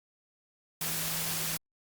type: tone in noise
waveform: sine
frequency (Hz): 162.6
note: E3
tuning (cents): -23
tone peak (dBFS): -42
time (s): 0.81-1.57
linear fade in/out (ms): 2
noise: white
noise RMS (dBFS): -33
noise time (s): 0.81-1.57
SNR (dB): -12
effects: Opus 48 kbps